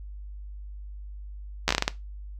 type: slowing click train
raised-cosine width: 0.2 ms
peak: -4 dBFS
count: 8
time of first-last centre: 1.68-1.879 s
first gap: 11 ms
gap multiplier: 1.31
effects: noise-tail reverb RT60 0.2 s tail -17 dB re dry + added 50 Hz sine -37 dBFS peak until 2.39 s